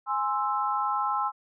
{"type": "chord", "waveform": "sine", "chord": "Ab augmented", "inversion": "none", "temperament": "equal", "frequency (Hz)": [830.6, 1046.5, 1318.5], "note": ["Ab5", "C6", "E6"], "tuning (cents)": [0, 0, 0], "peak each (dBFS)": -29, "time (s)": [0.06, 1.32], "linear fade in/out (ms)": 50, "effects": []}